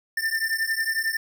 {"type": "beating tone pair", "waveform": "square", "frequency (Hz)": [1786, 1797], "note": ["A6", "A6"], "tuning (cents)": [25, 36], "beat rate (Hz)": 11, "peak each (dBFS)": [-27, -27], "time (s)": [0.17, 1.17], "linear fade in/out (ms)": 5, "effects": []}